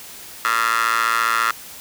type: tone with high-pass filter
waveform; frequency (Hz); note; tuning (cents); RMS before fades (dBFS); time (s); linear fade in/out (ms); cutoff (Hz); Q
15% pulse; 114.7; A#2; -28; -19; 0.45-1.51; 0; 1400; 7.3
effects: white hiss -38 dBFS RMS until 1.8 s